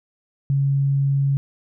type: tone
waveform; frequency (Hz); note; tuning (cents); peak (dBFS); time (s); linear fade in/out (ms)
sine; 138.59; C#3; 0; -16; 0.5-1.37; 0
effects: none